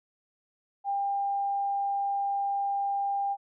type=tone; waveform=sine; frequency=798 Hz; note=G5; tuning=31 cents sharp; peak=-26 dBFS; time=0.84-3.37 s; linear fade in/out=50 ms; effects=none

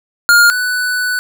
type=tone pair in turn; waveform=square; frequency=1415 / 1490.1 Hz; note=F6 / F#6; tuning=+22 / +12 cents; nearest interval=minor second; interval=90 cents; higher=second; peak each=-6 / -15 dBFS; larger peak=first; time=0.29-0.5 / 0.5-1.19 s; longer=second; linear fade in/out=0 ms; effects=none

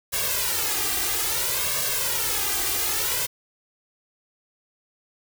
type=noise with flanger; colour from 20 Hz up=white; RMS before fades=-25 dBFS; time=0.12-3.27 s; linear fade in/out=20 ms; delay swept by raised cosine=1.8 to 2.54 ms; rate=0.6 Hz; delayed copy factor=+1; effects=none

